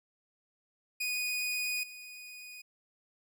sawtooth tone with level steps, 2477 Hz, D#7, 8 cents flat, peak -28 / -42 dBFS, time 1-2.62 s, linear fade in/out 10 ms, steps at 1.83 s, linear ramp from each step 5 ms, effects none

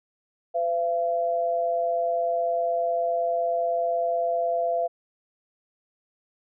sine tone pair together, 508.7 / 679 Hz, C5 / F5, -49 / -49 cents, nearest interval perfect fourth, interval 500 cents, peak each -28 / -23 dBFS, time 0.54-4.88 s, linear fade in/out 20 ms, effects none

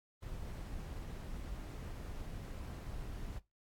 brown noise, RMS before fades -44 dBFS, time 0.22-3.39 s, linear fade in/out 10 ms, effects noise-tail reverb RT60 0.2 s tail -18 dB re dry + AAC 64 kbps

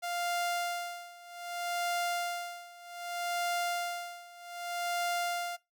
sawtooth tone with tremolo, 698.5 Hz, F5, in tune, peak -26 dBFS, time 0.02-5.57 s, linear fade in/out 20 ms, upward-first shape sine, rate 0.64 Hz, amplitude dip 90%, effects noise-tail reverb RT60 0.2 s tail -20 dB re dry

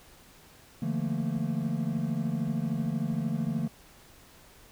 triangle chord, Bb major seventh, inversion first, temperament equal with one note detuned, 146.83 / 170.53 / 220 / 233.1 Hz, D3 / F3 / A3 / Bb3, 0 / -41 / 0 / 0 cents, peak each -31 / -31 / -31 / -32 dBFS, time 0.82-3.68 s, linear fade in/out 5 ms, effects pink hiss -55 dBFS RMS until 4.71 s

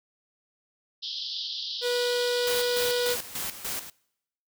pink band-pass noise, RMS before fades -34 dBFS, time 1.02-3.15 s, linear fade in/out 20 ms, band 3100 to 5200 Hz, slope 96 dB/octave
45% pulse tone, 487.8 Hz, B4, 21 cents flat, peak -25 dBFS, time 1.81-3.17 s, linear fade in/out 50 ms
white noise with tremolo, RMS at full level -32 dBFS, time 2.47-3.9 s, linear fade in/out 2 ms, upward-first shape square, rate 3.4 Hz, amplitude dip 70%
effects noise-tail reverb RT60 0.8 s tail -25 dB re dry

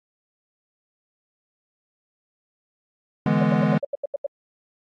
square chord, E dominant seventh, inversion third, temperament equal, 146.83 / 164.81 / 207.7 / 246.9 Hz, D3 / E3 / G#3 / B3, 0 / 0 / 0 / 0 cents, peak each -25 / -24 / -22 / -26 dBFS, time 3.26-3.78 s, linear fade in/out 2 ms
sine tone bursts, 566 Hz, C#5, 36 cents sharp, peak -22 dBFS, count 9, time 3.41-4.265 s, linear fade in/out 5 ms, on 23 ms, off 81 ms
effects low-pass 2000 Hz 12 dB/octave + AAC 64 kbps

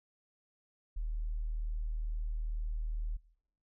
sine tone, 38.89 Hz, D#1, in tune, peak -33 dBFS, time 0.96-3.17 s, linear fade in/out 10 ms, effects noise-tail reverb RT60 0.8 s tail -22 dB re dry

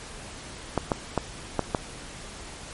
clicks, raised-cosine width 1 ms, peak -8 dBFS, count 5, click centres 0.777 / 0.918 / 1.177 / 1.593 / 1.748 s, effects pink hiss -41 dBFS RMS until 2.73 s + MP3 48 kbps

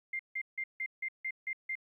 sine tone bursts, 2100 Hz, C7, 6 cents sharp, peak -33 dBFS, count 8, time 0.13-1.754 s, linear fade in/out 5 ms, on 63 ms, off 160 ms, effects 12-bit

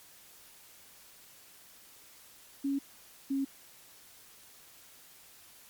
sine tone pair in turn, 277.2 / 272.9 Hz, C#4 / C#4, 0 / -27 cents, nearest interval unison, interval 27 cents, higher first, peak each -28 dBFS, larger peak neither, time 2.64-2.79 / 3.3-3.45 s, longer neither, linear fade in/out 10 ms, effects white hiss -56 dBFS RMS until 5.69 s + MP3 96 kbps

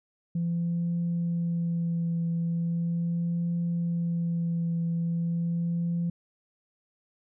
sine tone with vibrato, 169.5 Hz, E3, 49 cents sharp, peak -24 dBFS, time 0.35-6.1 s, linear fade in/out 5 ms, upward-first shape triangle, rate 0.39 Hz, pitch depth 19 cents each way, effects tanh soft clip ceiling -22 dBFS

